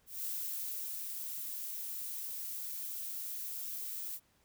violet noise with ADSR envelope, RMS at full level -38 dBFS, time 0.06-4.2 s, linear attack 180 ms, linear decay 800 ms, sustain -3 dB, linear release 54 ms, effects pink hiss -71 dBFS RMS until 4.44 s

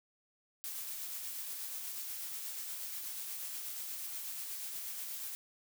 blue noise with tremolo, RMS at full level -41 dBFS, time 0.64-5.35 s, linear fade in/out 0 ms, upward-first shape sine, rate 8.3 Hz, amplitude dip 25%, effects none

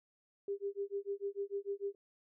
sine tone with tremolo, 400 Hz, G4, 35 cents sharp, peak -33 dBFS, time 0.48-1.95 s, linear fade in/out 2 ms, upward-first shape sine, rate 6.7 Hz, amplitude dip 100%, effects none

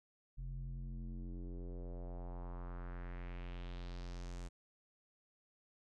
square tone with low-pass filter sweep, 44.11 Hz, F1, 18 cents sharp, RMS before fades -45 dBFS, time 0.37-4.49 s, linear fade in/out 20 ms, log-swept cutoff 110 to 8000 Hz, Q 2.2, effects none

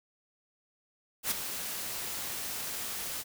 white noise with ADSR envelope, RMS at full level -28 dBFS, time 1.23-3.24 s, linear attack 81 ms, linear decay 12 ms, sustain -9 dB, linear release 38 ms, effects none

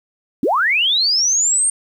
sine linear sweep, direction up, 215.6 to 8830 Hz, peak -13 dBFS, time 0.43-1.7 s, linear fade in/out 2 ms, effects 8-bit

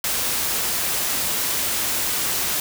white noise, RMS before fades -23 dBFS, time 0.04-2.6 s, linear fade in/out 2 ms, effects none

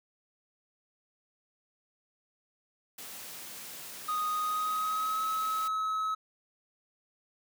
white high-pass noise, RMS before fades -44 dBFS, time 2.98-5.68 s, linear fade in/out 5 ms, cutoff 110 Hz, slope 24 dB/octave
triangle tone with pitch glide, 1244.5 to 1286.2 Hz, D#6 to E6, 0 to -43 cents, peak -27 dBFS, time 4.08-6.15 s, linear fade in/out 10 ms, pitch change +57 cents, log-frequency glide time 4.42-5.23 s
effects none

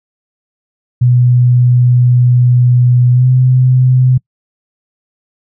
sine tone with pitch glide, 123.47 to 127.75 Hz, B2 to C3, 0 to -41 cents, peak -5 dBFS, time 1.01-4.18 s, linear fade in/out 10 ms, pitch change +59 cents, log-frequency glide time 3.12-3.27 s, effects noise-tail reverb RT60 0.1 s tail -25 dB re dry

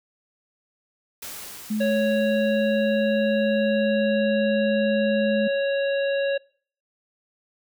white noise with exponential decay, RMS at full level -35 dBFS, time 1.22-4.21 s, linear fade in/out 5 ms, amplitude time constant 650 ms
sine tone with pitch glide, 214.2 to 212.5 Hz, A3 to G#3, -46 to +40 cents, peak -22 dBFS, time 1.7-5.48 s, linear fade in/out 10 ms, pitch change -14 cents, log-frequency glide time 3.16-4.11 s
harmonic tone, 554.4 Hz, C#5, in tune, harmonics 1 / 3 / 5 / 7, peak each -21 / -31 / -35 / -38 dBFS, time 1.8-6.38 s, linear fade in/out 10 ms
effects noise-tail reverb RT60 0.5 s tail -24 dB re dry

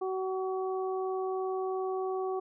harmonic tone, 376.9 Hz, F#4, 32 cents sharp, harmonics 1 / 2 / 3, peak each -31 / -37 / -41 dBFS, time 0.01-2.4 s, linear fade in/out 10 ms, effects none

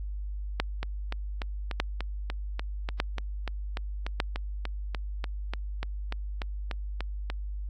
two click trains, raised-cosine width 0.3 ms, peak -17 / -9 dBFS, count 23 / 4, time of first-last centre 0.83-7.301 / 0.6-4.201 s, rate 3.4 / 0.833 Hz, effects added 50 Hz sine -32 dBFS peak until 7.69 s + AAC 48 kbps

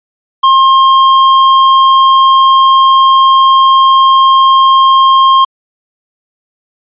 sine tone with tanh clipping, 1066 Hz, C6, 32 cents sharp, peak -5 dBFS, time 0.43-5.45 s, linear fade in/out 10 ms, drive 15 dB, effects resampled to 8000 Hz

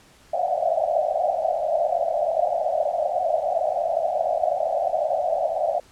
white band-pass noise, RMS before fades -23 dBFS, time 0.33-5.8 s, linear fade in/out 5 ms, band 580 to 740 Hz, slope 96 dB/octave, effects pink hiss -53 dBFS RMS until 5.91 s + low-pass 10000 Hz 12 dB/octave

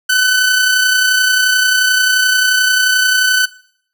sawtooth tone with amplitude modulation, 1507 Hz, F#6, 31 cents sharp, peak -5 dBFS, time 0.09-3.46 s, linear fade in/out 10 ms, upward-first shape sine, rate 31.4 Hz, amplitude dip 35%, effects noise-tail reverb RT60 0.6 s tail -19 dB re dry

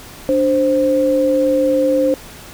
sine tone pair together, 293.7 / 524.2 Hz, D4 / C5, 0 / +3 cents, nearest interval minor seventh, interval 1003 cents, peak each -17 / -13 dBFS, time 0.29-2.14 s, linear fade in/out 0 ms, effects pink hiss -37 dBFS RMS until 2.53 s

